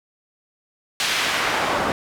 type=noise with band-pass filter sweep; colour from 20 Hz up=pink; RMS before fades=-22 dBFS; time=1-1.92 s; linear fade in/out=0 ms; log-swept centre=3500 to 710 Hz; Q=0.82; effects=none